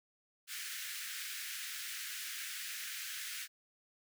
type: high-pass noise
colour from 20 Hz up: pink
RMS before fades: -43 dBFS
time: 0.47-3.48 s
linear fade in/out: 50 ms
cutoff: 1500 Hz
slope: 48 dB/octave
effects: none